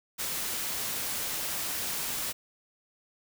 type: noise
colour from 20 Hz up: white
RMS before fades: -33 dBFS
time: 0.18-2.33 s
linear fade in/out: 20 ms
effects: none